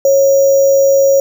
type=tone with sample-and-hold; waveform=sine; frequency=548 Hz; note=C#5; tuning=20 cents flat; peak=-6 dBFS; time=0.05-1.2 s; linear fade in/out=2 ms; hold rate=6300 Hz; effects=none